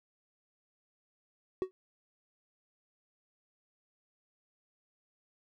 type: tone with exponential decay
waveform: triangle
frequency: 374.3 Hz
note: F#4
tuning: 20 cents sharp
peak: -23 dBFS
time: 1.62-1.71 s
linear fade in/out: 0 ms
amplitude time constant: 18 ms
effects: none